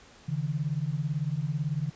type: beating tone pair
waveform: sine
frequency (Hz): 140 / 158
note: C#3 / D#3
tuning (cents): +18 / +27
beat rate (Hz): 18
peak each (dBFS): -30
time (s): 0.28-1.9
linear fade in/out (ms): 10
effects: pink hiss -54 dBFS RMS until 1.95 s + resampled to 16000 Hz